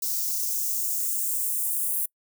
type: noise with high-pass filter sweep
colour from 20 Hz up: violet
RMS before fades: -27 dBFS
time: 0.02-2.06 s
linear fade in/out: 5 ms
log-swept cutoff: 5200 to 10000 Hz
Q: 2
effects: noise-tail reverb RT60 0.1 s tail -26 dB re dry